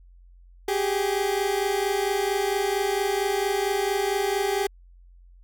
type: tone pair together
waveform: 30% pulse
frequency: 386.2 / 410.6 Hz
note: G4 / G#4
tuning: -26 / -20 cents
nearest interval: minor second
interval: 106 cents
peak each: -23 dBFS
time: 0.68-4.67 s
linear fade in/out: 5 ms
effects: added 44 Hz sine -48 dBFS peak until 5.43 s